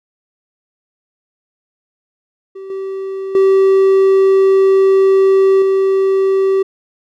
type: tone with level steps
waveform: triangle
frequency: 386 Hz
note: G4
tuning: 27 cents flat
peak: -25 / -18 / -5 / -8 dBFS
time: 2.55-6.63 s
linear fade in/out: 10 ms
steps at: 2.7 / 3.35 / 5.62 s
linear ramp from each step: 2 ms
effects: none